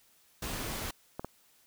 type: noise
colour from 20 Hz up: pink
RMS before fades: -37 dBFS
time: 0.42-0.91 s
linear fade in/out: 5 ms
type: clicks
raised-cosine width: 1 ms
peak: -22 dBFS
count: 2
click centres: 1.195 / 1.246 s
effects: white hiss -65 dBFS RMS until 1.66 s